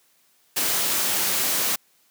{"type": "noise", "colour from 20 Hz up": "white", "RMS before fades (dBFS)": -23, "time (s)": [0.56, 1.76], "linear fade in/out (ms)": 10, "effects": ["white hiss -62 dBFS RMS until 2.1 s", "high-pass 150 Hz 12 dB/octave"]}